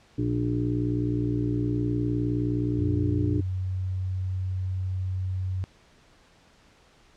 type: harmonic tone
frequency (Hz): 59.4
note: A#1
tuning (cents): +33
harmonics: 1 / 2 / 3 / 5 / 6 / 7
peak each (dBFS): -36 / -27 / -37 / -27 / -35 / -38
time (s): 0.18-3.41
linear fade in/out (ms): 5
type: tone with pitch glide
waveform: sine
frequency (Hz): 92.5 to 93.2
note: F#2 to F#2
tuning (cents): 0 to +13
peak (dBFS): -26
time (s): 2.79-5.64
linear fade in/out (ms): 0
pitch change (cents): +13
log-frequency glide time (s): 2.98-3.68
effects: pink hiss -58 dBFS RMS until 7.16 s + low-pass 6000 Hz 12 dB/octave